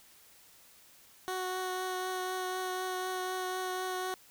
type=tone with vibrato; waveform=15% pulse; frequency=370 Hz; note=F#4; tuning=in tune; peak=-27 dBFS; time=1.28-4.14 s; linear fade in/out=0 ms; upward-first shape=triangle; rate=4 Hz; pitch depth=12 cents each way; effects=white hiss -59 dBFS RMS until 4.3 s